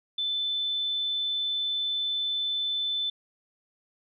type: tone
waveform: sine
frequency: 3520 Hz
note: A7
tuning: in tune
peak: -26 dBFS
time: 0.18-3.1 s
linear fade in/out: 5 ms
effects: none